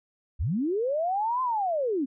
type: linear two-way sweep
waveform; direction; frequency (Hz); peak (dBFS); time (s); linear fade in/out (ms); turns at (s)
sine; up then down; 50.7 to 1043 to 245.8; -24; 0.39-2.06; 20; 1.42
effects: none